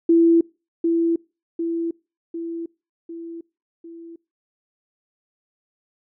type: tone with echo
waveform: sine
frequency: 333.9 Hz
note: E4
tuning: 22 cents sharp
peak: -11 dBFS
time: 0.09-0.41 s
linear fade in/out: 5 ms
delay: 750 ms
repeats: 5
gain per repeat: -5 dB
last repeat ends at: 4.16 s
effects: noise-tail reverb RT60 0.3 s tail -25 dB re dry